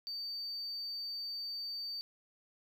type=tone; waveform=sine; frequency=4600 Hz; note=D8; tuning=37 cents flat; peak=-36 dBFS; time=0.07-2.01 s; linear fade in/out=0 ms; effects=tanh soft clip ceiling -36 dBFS + 11-bit